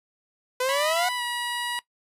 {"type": "exponential sweep", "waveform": "sawtooth", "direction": "up", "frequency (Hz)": [497.7, 740], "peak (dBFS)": -19, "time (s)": [0.6, 1.09], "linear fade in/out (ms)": 5}
{"type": "tone with pitch glide", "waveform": "15% pulse", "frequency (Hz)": [987.8, 964.1], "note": ["B5", "B5"], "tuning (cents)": [0, -42], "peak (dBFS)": -21, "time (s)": [0.69, 1.79], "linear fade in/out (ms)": 0, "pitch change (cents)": -42, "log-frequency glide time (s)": [1.16, 1.22]}
{"effects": ["noise-tail reverb RT60 0.1 s tail -19 dB re dry", "resampled to 32000 Hz"]}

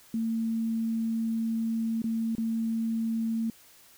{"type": "tone with dropouts", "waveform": "sine", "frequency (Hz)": 225.9, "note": "A3", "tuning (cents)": 46, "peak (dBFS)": -26, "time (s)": [0.14, 3.5], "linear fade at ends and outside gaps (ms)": 2, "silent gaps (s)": [[2.019, 2.041], [2.352, 2.381]], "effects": ["white hiss -56 dBFS RMS until 3.97 s"]}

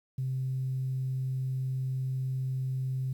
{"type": "tone", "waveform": "sine", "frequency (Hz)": 130.81, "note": "C3", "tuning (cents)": 0, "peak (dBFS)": -28, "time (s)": [0.18, 3.13], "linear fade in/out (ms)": 5, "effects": ["tanh soft clip ceiling -24 dBFS", "10-bit"]}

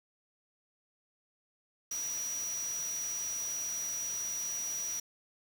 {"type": "tone in noise", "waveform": "sine", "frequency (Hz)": 5810, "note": "F#8", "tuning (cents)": -32, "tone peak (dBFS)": -34, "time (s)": [1.91, 5], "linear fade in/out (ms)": 5, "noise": "white", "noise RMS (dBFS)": -45, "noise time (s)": [1.91, 5], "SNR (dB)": 8, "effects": []}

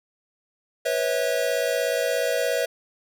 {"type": "tone cluster", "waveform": "square", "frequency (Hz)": [491.1, 548, 647], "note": ["B4", "C#5", "E5"], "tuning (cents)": [-10, -20, -32], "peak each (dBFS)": -27, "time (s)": [0.85, 2.66], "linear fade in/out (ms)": 10, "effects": []}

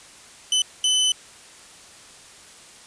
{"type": "tone bursts at uneven times", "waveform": "sawtooth", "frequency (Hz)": 3021, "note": "F#7", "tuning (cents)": 35, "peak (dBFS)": -14, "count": 2, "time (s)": [[0.52, 0.62], [0.84, 1.12]], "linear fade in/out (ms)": 2, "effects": ["white hiss -46 dBFS RMS until 2.86 s", "resampled to 22050 Hz"]}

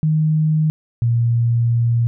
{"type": "tone pair in turn", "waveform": "sine", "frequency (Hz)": [155.56, 117.59], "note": ["D#3", "A#2"], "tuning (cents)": [0, 16], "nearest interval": "perfect fourth", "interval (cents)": 484, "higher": "first", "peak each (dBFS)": -13, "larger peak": "neither", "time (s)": [[0.03, 0.7], [1.02, 2.07]], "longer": "second", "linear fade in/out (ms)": 0, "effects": []}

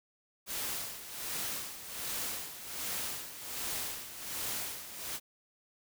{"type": "noise with tremolo", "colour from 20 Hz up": "white", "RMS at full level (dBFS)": -36, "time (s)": [0.46, 5.2], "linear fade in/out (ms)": 50, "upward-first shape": "sine", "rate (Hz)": 1.3, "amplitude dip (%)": 70, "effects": []}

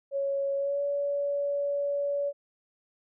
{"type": "tone with pitch glide", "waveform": "sine", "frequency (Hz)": [554.4, 569], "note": ["C#5", "C#5"], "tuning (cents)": [0, 45], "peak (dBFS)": -26, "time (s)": [0.11, 2.33], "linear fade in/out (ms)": 50, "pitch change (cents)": 45, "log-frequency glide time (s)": [0.56, 0.82], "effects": []}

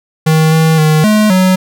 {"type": "tone with pitch steps", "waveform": "square", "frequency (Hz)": [158, 160, 155.1, 213.2, 185.9], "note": ["D#3", "D#3", "D#3", "G#3", "F#3"], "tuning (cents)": [27, 49, -5, 46, 8], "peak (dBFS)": -7, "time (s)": [0.26, 1.56], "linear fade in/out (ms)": 10, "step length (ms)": 260, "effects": []}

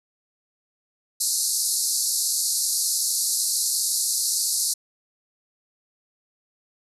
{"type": "band-pass noise", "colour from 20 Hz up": "white", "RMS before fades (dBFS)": -24, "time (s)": [1.2, 4.74], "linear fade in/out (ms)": 10, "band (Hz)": [4100, 12000], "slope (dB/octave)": 96, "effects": []}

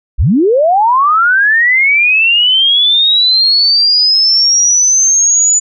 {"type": "linear sweep", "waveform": "sine", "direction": "up", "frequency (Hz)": [32.92, 7000], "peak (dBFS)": -6, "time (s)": [0.18, 5.6], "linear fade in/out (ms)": 20, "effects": []}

